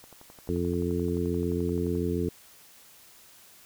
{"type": "click train", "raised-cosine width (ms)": 1, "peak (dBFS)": -35, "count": 23, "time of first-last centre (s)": [0.04, 1.953], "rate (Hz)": 11.5}
{"type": "harmonic tone", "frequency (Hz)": 87, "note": "F2", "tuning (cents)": -6, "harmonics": [1, 2, 3, 4, 5], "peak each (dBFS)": [-32, -32, -32, -32, -32], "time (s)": [0.49, 2.29], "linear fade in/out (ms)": 0}
{"effects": ["white hiss -54 dBFS RMS until 3.65 s"]}